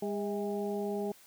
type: harmonic tone with a mistuned harmonic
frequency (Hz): 203.3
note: G#3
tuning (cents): -37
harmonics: 1 / 2 / 3 / 4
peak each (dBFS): -36 / -34 / -41 / -42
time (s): 0.02-1.12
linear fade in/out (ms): 5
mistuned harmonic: 3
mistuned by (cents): +80
effects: white hiss -58 dBFS RMS until 1.26 s